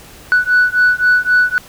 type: beating tone pair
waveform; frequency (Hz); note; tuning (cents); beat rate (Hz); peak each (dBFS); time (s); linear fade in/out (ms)
sine; 1480 / 1483.8; F#6 / F#6; 0 / +4; 3.8; -11; 0.32-1.58; 0
effects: tanh soft clip ceiling -5 dBFS + pink hiss -39 dBFS RMS until 1.68 s